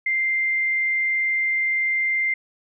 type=tone; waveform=sine; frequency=2093 Hz; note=C7; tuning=in tune; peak=-19 dBFS; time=0.06-2.34 s; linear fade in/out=5 ms; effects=none